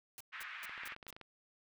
white noise bursts, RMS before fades -50 dBFS, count 5, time 0.18-1.105 s, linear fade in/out 0 ms, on 25 ms, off 200 ms
white band-pass noise, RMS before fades -47 dBFS, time 0.32-0.95 s, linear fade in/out 20 ms, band 1300 to 2300 Hz, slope 24 dB/octave
clicks, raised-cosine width 0.3 ms, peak -34 dBFS, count 11, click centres 0.695 / 0.778 / 0.835 / 0.875 / 0.922 / 0.964 / 1.028 / 1.067 / 1.127 / 1.165 / 1.213 s
effects none

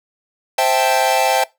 45% pulse chord, A minor seventh, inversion first, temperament equal, 523.3 / 659.3 / 784 / 880 Hz, C5 / E5 / G5 / A5, 0 / 0 / 0 / 0 cents, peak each -21 / -19 / -17 / -20 dBFS, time 0.58-1.44 s, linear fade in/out 5 ms, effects noise-tail reverb RT60 0.2 s tail -20 dB re dry

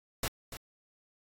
pink noise with echo, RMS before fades -32 dBFS, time 0.23-0.28 s, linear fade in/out 2 ms, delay 290 ms, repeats 1, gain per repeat -11 dB, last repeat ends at 0.57 s, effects AAC 64 kbps

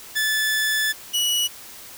sawtooth tone pair in turn, 1739 / 2932 Hz, A6 / F#7, -21 / -16 cents, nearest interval major sixth, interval 905 cents, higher second, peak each -16 dBFS, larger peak neither, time 0.15-0.93 / 1.13-1.48 s, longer first, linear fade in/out 20 ms, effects white hiss -41 dBFS RMS until 1.97 s

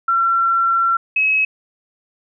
sine tone pair in turn, 1358 / 2564 Hz, F6 / E7, -49 / -49 cents, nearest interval major seventh, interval 1100 cents, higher second, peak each -13 dBFS, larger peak neither, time 0.08-0.97 / 1.16-1.45 s, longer first, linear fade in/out 5 ms, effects none

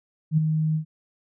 sine tone with ADSR envelope, 156.5 Hz, D#3, 10 cents sharp, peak -14 dBFS, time 0.31-0.85 s, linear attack 65 ms, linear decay 12 ms, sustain -6 dB, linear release 96 ms, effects none

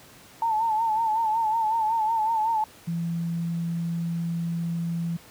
sine tone with vibrato, 888 Hz, A5, 16 cents sharp, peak -21 dBFS, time 0.42-2.64 s, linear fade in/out 2 ms, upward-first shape sine, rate 5.4 Hz, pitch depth 67 cents each way
sine tone, 168.4 Hz, E3, 37 cents sharp, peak -25 dBFS, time 2.87-5.17 s, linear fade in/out 10 ms
effects pink hiss -50 dBFS RMS until 5.3 s + high-pass 80 Hz 12 dB/octave

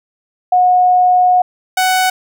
sine / sawtooth tone pair in turn, 727 / 745.3 Hz, F#5 / F#5, -31 / +12 cents, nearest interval unison, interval 43 cents, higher second, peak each -7 dBFS, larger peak neither, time 0.52-1.42 / 1.77-2.1 s, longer first, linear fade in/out 5 ms, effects none

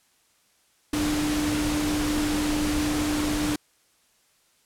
sine tone in noise, 299.2 Hz, D4, 32 cents sharp, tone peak -24 dBFS, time 0.93-3.56 s, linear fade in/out 5 ms, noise pink, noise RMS -29 dBFS, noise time 0.93-3.56 s, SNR +2 dB, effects white hiss -64 dBFS RMS until 4.65 s + low-pass 11000 Hz 12 dB/octave

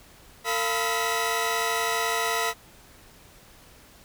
sawtooth tone cluster, 453.4 / 690 / 998 / 1284 / 1944 Hz, A#4 / F5 / B5 / E6 / B6, -48 / -21 / +18 / -46 / -28 cents, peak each -27 dBFS, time 0.44-2.54 s, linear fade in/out 50 ms, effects pink hiss -52 dBFS RMS until 4.04 s

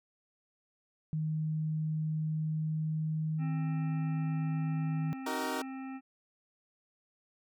sine tone with pitch glide, 156 to 156.99 Hz, D#3 to D#3, +5 to +16 cents, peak -30 dBFS, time 1.13-5.13 s, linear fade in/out 0 ms, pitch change +11 cents, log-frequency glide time 2.18-3.57 s
harmonic tone, 265.1 Hz, C4, 23 cents sharp, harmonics 1 / 3 / 5 / 7 / 9 / 10, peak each -39 / -49 / -53 / -56 / -58 / -59 dBFS, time 3.38-6.01 s, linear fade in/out 50 ms
15% pulse chord, D# minor, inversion none, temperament equal with one note detuned, 311.1 / 378.2 / 466.2 Hz, D#4 / F#4 / A#4, 0 / +38 / 0 cents, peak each -32 dBFS, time 5.26-5.62 s, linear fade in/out 5 ms
effects none

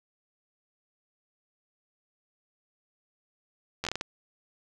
slowing click train, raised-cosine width 0.2 ms, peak -14 dBFS, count 7, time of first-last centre 3.84-4.011 s, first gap 11 ms, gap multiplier 1.38, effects none

